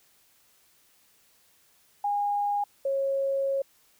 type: tone pair in turn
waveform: sine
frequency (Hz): 817 / 546.4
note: G#5 / C#5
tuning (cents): -29 / -25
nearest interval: perfect fifth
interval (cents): 696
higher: first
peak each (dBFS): -24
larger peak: neither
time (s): 2.04-2.64 / 2.85-3.62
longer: second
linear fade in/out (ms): 5
effects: white hiss -63 dBFS RMS until 3.99 s